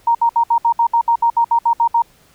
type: tone bursts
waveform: sine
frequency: 932.3 Hz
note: A#5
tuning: in tune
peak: -10 dBFS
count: 14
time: 0.07-2.021 s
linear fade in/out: 5 ms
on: 79 ms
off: 65 ms
effects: pink hiss -52 dBFS RMS until 2.34 s